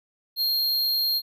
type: tone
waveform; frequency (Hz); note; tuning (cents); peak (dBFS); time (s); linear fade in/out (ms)
square; 4223; C8; +15; -22; 0.36-1.22; 50
effects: none